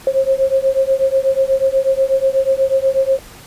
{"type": "beating tone pair", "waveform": "sine", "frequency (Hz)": [531, 539.2], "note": ["C5", "C#5"], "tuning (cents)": [25, -48], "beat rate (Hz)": 8.2, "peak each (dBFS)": -15, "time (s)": [0.07, 3.19], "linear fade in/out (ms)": 2, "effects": ["pink hiss -39 dBFS RMS until 3.46 s", "resampled to 32000 Hz"]}